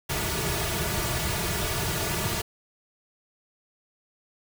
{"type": "noise with comb filter", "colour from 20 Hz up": "pink", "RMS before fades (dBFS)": -28, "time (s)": [0.09, 2.42], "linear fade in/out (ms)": 10, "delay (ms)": 3.8, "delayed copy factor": -0.9, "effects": []}